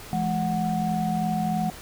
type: tone cluster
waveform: sine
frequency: 169.3 / 212.4 / 737 Hz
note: E3 / G#3 / F#5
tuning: +46 / +39 / -7 cents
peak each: -27 dBFS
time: 0.13-1.7 s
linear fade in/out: 0 ms
effects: pink hiss -42 dBFS RMS until 1.81 s